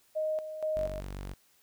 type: tone with tremolo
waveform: sine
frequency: 622.3 Hz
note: D#5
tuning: in tune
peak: -28 dBFS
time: 0.15-1.01 s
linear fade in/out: 20 ms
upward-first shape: square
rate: 2.1 Hz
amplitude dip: 65%
type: tone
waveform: sawtooth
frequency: 47.77 Hz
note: G1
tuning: 44 cents flat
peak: -34 dBFS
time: 0.76-1.34 s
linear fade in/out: 10 ms
effects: white hiss -66 dBFS RMS until 1.62 s